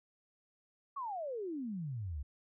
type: exponential sweep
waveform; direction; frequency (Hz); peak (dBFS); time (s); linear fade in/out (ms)
sine; down; 1154 to 65.4; -37; 0.96-2.23; 10
effects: none